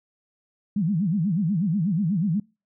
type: tone with vibrato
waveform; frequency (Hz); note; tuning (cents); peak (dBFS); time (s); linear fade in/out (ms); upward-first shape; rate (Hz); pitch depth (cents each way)
sine; 181.9; F#3; -29; -20; 0.76-2.4; 5; sine; 8.2; 280
effects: noise-tail reverb RT60 0.3 s tail -25 dB re dry